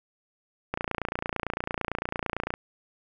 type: click train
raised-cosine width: 0.5 ms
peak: -13 dBFS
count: 53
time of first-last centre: 0.74-2.539 s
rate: 28.9 Hz
effects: none